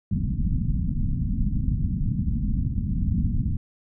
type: low-pass noise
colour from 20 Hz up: pink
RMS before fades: -24 dBFS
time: 0.11-3.57 s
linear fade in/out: 5 ms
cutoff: 240 Hz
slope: 48 dB/octave
effects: none